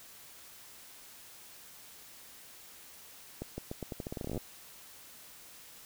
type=accelerating click train; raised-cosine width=2 ms; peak=-24 dBFS; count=19; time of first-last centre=3.42-4.377 s; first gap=160 ms; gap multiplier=0.84; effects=white hiss -53 dBFS RMS until 5.85 s